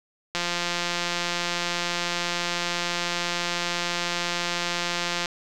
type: click train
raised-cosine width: 0.2 ms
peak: -9 dBFS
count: 855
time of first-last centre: 0.35-5.258 s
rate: 174 Hz
effects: none